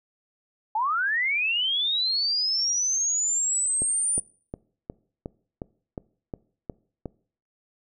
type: linear sweep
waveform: sine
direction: up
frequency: 830.6 to 9397 Hz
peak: -22 dBFS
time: 0.75-4.2 s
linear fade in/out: 5 ms
type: click train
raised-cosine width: 2 ms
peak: -19 dBFS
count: 10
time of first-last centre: 3.82-7.057 s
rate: 2.78 Hz
effects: noise-tail reverb RT60 0.5 s tail -22 dB re dry